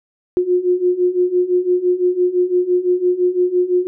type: beating tone pair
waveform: sine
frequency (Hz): 356.4 / 362.3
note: F4 / F#4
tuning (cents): +35 / -36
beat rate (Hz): 5.9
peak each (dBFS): -18 / -15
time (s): 0.37-3.87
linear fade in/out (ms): 0
effects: none